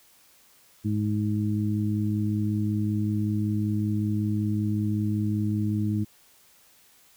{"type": "harmonic tone", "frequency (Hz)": 105.3, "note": "G#2", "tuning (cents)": 24, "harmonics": [1, 2, 3], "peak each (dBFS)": [-26, -27, -31], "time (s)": [0.84, 6.05], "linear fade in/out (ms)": 20, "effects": ["white hiss -58 dBFS RMS until 7.16 s"]}